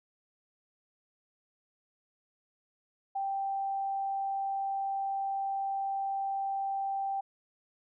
sine tone, 784 Hz, G5, in tune, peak -30 dBFS, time 3.15-7.21 s, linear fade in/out 10 ms, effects none

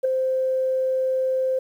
sine tone with ADSR envelope, 521 Hz, C5, 7 cents flat, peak -13 dBFS, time 0.03-1.59 s, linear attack 20 ms, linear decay 4 ms, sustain -6 dB, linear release 5 ms, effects tanh soft clip ceiling -12 dBFS + 9-bit

